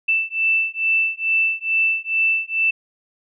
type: beating tone pair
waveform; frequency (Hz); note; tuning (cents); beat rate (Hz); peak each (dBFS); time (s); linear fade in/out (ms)
sine; 2654 / 2656.3; E7 / E7; +11 / +13; 2.3; -20; 0.08-2.71; 10
effects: none